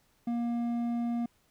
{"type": "tone with hard clipping", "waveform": "sine", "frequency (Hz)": 236.4, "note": "A#3", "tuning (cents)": 24, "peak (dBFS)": -30, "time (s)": [0.27, 1.26], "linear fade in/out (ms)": 5, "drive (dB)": 6, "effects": ["pink hiss -69 dBFS RMS until 1.5 s"]}